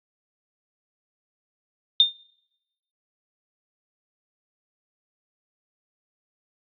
sine tone with exponential decay, 3627 Hz, A#7, 48 cents flat, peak -9 dBFS, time 2-2.17 s, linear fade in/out 1 ms, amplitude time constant 35 ms, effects noise-tail reverb RT60 0.9 s tail -26 dB re dry + AAC 48 kbps

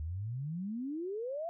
sine exponential sweep, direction up, 73.42 to 698.5 Hz, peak -35 dBFS, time 0-1.49 s, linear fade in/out 0 ms, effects none

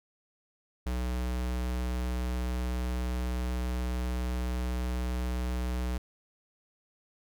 square tone, 61.74 Hz, B1, in tune, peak -30 dBFS, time 0.86-5.98 s, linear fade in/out 5 ms, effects none

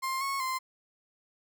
35% pulse tone with pitch steps, 1056 / 1098 / 1041 Hz, C6 / C#6 / C6, +16 / -17 / -9 cents, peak -28 dBFS, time 0.02-0.59 s, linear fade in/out 20 ms, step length 190 ms, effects none

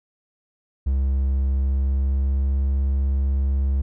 triangle tone with pitch glide, 67.1 to 68.04 Hz, C2 to C#2, +44 to -32 cents, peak -16 dBFS, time 0.86-3.82 s, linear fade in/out 10 ms, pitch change +24 cents, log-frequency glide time 1.49-2.61 s, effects none

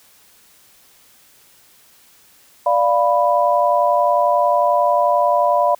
sine chord, B diminished, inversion first, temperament equal, 587.3 / 698.5 / 987.8 Hz, D5 / F5 / B5, 0 / 0 / 0 cents, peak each -17 dBFS, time 2.66-5.75 s, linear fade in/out 5 ms, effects white hiss -51 dBFS RMS until 5.79 s

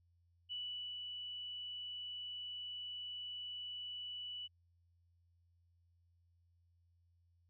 sine tone with ADSR envelope, 2960 Hz, F#7, in tune, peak -40 dBFS, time 0.49-4.48 s, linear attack 30 ms, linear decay 450 ms, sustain -3 dB, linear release 24 ms, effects added 86 Hz sine -70 dBFS peak until 7.49 s

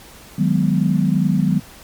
sine chord, G# minor seventh, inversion second, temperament equal, 155.56 / 185 / 207.7 / 246.9 Hz, D#3 / F#3 / G#3 / B3, 0 / 0 / 0 / 0 cents, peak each -19 / -17 / -21 / -22 dBFS, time 0.38-1.6 s, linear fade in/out 10 ms, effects pink hiss -42 dBFS RMS until 1.83 s + MP3 96 kbps

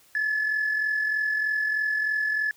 sine tone pair together, 1716.8 / 1760 Hz, A6 / A6, -43 / 0 cents, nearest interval unison, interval 43 cents, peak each -22 / -31 dBFS, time 0.15-2.51 s, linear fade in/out 2 ms, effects tanh soft clip ceiling -19 dBFS + white hiss -58 dBFS RMS until 2.56 s

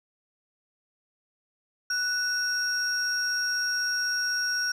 sine tone pair together, 1480 / 5588 Hz, F#6 / F8, 0 / 0 cents, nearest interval octave + major seventh, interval 2300 cents, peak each -26 dBFS, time 1.9-4.72 s, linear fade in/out 5 ms, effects tanh soft clip ceiling -21 dBFS

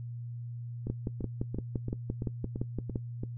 two click trains, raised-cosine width 3 ms, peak -19 / -22 dBFS, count 13 / 8, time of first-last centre 0.9-2.958 / 0.87-3.235 s, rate 5.83 / 2.96 Hz, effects noise-tail reverb RT60 0.1 s tail -18 dB re dry + added 119 Hz sine -37 dBFS peak until 3.37 s

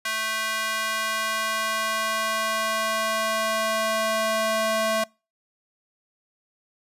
square tone with high-pass filter sweep, 220 Hz, A3, in tune, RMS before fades -25 dBFS, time 0.05-5.04 s, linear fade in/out 5 ms, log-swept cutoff 1500 to 600 Hz, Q 1.3, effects noise-tail reverb RT60 0.3 s tail -26 dB re dry + resampled to 32000 Hz

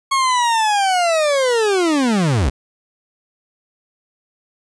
40% pulse linear sweep, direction down, 1100 to 55 Hz, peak -13 dBFS, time 0.11-2.5 s, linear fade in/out 10 ms, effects resampled to 22050 Hz + 9-bit

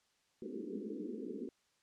pink band-pass noise, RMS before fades -43 dBFS, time 0.42-1.49 s, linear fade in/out 0 ms, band 200 to 460 Hz, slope 96 dB/octave, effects white hiss -75 dBFS RMS until 1.82 s + low-pass 7000 Hz 12 dB/octave

